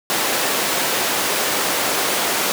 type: high-pass noise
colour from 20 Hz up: pink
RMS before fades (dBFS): -20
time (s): 0.1-2.52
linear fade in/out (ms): 0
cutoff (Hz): 370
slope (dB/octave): 12
effects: none